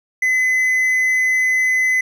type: tone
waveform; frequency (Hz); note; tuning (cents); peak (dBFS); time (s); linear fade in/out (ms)
triangle; 2026; B6; +44; -12; 0.22-2.01; 5
effects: none